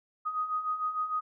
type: beating tone pair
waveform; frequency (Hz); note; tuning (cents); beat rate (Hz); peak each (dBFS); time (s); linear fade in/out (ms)
sine; 1244.5 / 1251.1; D#6 / D#6; 0 / +9; 6.6; -36 / -30; 0.25-1.21; 20
effects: none